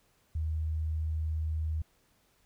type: tone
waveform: sine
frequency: 78.7 Hz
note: D#2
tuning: 20 cents sharp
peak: -29 dBFS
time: 0.35-1.82 s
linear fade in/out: 5 ms
effects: pink hiss -69 dBFS RMS until 2.45 s